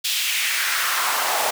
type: noise with high-pass filter sweep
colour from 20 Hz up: pink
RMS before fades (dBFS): -22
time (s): 0.04-1.51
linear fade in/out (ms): 10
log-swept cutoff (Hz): 3400 to 640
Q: 2.1
effects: none